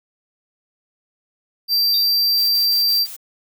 square tone, 4699 Hz, D8, in tune, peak -15 dBFS, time 1.68-3.07 s, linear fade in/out 50 ms
sine tone with exponential decay, 3708 Hz, A#7, 10 cents flat, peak -24 dBFS, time 1.94-2.09 s, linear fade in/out 1 ms, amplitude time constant 32 ms
blue noise bursts, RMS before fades -34 dBFS, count 5, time 2.37-3.166 s, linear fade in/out 10 ms, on 120 ms, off 49 ms
effects none

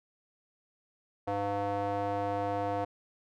square tone with band-pass filter, 100.9 Hz, G#2, 49 cents flat, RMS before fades -32 dBFS, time 1.27-2.85 s, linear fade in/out 10 ms, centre 680 Hz, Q 2.4, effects none

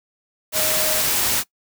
sine tone in noise, 622.3 Hz, D#5, in tune, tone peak -27 dBFS, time 0.52-1.03 s, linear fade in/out 50 ms, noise white, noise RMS -20 dBFS, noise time 0.52-1.44 s, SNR -10 dB, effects noise-tail reverb RT60 0.1 s tail -21 dB re dry

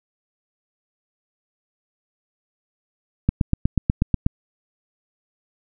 click train, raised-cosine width 5 ms, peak -4 dBFS, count 9, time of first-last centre 3.29-4.264 s, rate 8.21 Hz, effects none

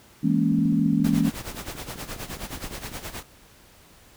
sine chord, A# half-diminished seventh, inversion second, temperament equal, 164.81 / 207.7 / 233.1 / 277.2 Hz, E3 / G#3 / A#3 / C#4, 0 / 0 / 0 / 0 cents, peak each -24 dBFS, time 0.23-1.3 s, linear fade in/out 10 ms
click train, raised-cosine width 3 ms, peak -28 dBFS, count 36, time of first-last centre 0.52-2.917 s, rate 14.6 Hz
pink noise with tremolo, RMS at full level -33 dBFS, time 1.04-3.23 s, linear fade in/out 5 ms, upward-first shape sine, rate 9.5 Hz, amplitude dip 75%
effects pink hiss -53 dBFS RMS until 4.16 s

